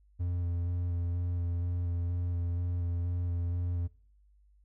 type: tone with vibrato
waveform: triangle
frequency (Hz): 87.2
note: F2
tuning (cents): -2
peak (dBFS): -27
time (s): 0.19-3.88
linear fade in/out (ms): 20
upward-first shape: square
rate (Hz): 2.1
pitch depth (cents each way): 15
effects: noise-tail reverb RT60 0.5 s tail -23 dB re dry + added 50 Hz sine -60 dBFS peak until 4.64 s